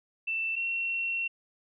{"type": "tone pair in turn", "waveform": "sine", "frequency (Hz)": [2669, 2722], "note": ["E7", "F7"], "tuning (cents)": [21, -45], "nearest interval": "unison", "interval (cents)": 34, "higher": "second", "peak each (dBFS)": -28, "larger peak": "neither", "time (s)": [[0.27, 0.56], [0.56, 1.28]], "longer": "second", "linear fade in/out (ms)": 10, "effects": []}